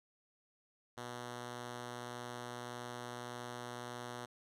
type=tone; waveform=5% pulse; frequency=121.7 Hz; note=B2; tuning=25 cents flat; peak=-32 dBFS; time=0.97-4.26 s; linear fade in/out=10 ms; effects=low-pass 11000 Hz 12 dB/octave